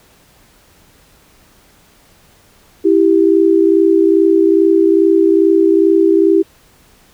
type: tone pair together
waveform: sine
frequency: 329.6 / 392 Hz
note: E4 / G4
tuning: 0 / 0 cents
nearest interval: minor third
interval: 300 cents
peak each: -10 dBFS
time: 2.84-6.43 s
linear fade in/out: 20 ms
effects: pink hiss -49 dBFS RMS until 7.13 s